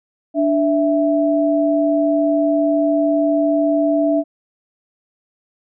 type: tone pair together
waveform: sine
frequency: 293.7 / 659.3 Hz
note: D4 / E5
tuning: 0 / 0 cents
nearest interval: octave + major second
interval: 1400 cents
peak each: -16 dBFS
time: 0.34-4.24 s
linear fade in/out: 50 ms
effects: none